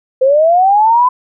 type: linear sweep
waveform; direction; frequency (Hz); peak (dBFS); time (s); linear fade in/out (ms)
sine; up; 508 to 1016; -6; 0.21-1.09; 10
effects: none